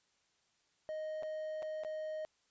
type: tone with dropouts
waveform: triangle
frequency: 622.3 Hz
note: D#5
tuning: in tune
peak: -36 dBFS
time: 0.89-2.25 s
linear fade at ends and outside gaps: 0 ms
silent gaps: 1.225-1.232 / 1.623-1.628 / 1.836-1.848 s
effects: white hiss -75 dBFS RMS until 2.5 s + resampled to 16000 Hz